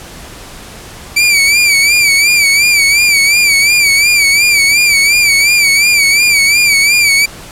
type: tone with vibrato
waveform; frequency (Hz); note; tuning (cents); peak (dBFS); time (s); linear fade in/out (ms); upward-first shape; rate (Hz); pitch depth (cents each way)
sawtooth; 2313; D7; -27; -3; 1.16-7.26; 10; sine; 2.8; 81
effects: pink hiss -31 dBFS RMS until 7.51 s + low-pass 12000 Hz 12 dB/octave